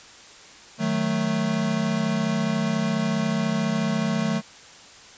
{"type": "chord", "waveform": "square", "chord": "D# diminished", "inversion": "none", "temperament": "equal with one note detuned", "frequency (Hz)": [155.56, 185.75, 220], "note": ["D#3", "F#3", "A3"], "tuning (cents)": [0, 7, 0], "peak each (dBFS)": [-29, -28, -25], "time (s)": [0.78, 4.42], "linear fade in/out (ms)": 50, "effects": ["white hiss -46 dBFS RMS until 5.17 s", "resampled to 16000 Hz"]}